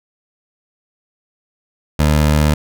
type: tone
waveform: 20% pulse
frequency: 75.4 Hz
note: D2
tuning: 46 cents sharp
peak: -6 dBFS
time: 1.99-2.54 s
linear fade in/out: 5 ms
effects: none